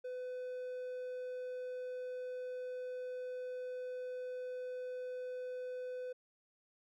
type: tone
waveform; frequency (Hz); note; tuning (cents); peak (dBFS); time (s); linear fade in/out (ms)
triangle; 503; B4; +32; -38; 0.04-6.13; 10
effects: none